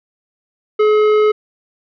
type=tone with tanh clipping; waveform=triangle; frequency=425.7 Hz; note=G#4; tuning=43 cents sharp; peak=-11 dBFS; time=0.79-1.32 s; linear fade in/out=10 ms; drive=16 dB; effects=none